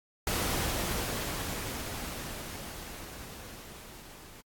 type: noise with level ramp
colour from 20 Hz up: pink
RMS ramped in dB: -30 to -51 dBFS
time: 0.27-4.41 s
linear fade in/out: 2 ms
effects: AAC 64 kbps